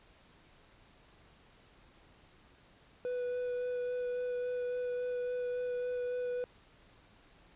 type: tone with vibrato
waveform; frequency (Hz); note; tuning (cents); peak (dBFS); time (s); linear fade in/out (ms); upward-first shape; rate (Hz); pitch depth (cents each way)
triangle; 493.9; B4; 0; -31; 3.05-6.44; 0; sine; 3.6; 9
effects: pink hiss -62 dBFS RMS until 7.55 s + resampled to 8000 Hz